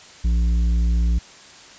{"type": "tone with tanh clipping", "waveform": "sine", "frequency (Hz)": 57.9, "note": "A#1", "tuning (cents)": -11, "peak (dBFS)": -17, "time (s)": [0.24, 1.19], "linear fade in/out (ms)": 10, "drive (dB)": 8, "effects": ["white hiss -44 dBFS RMS until 1.78 s", "resampled to 16000 Hz"]}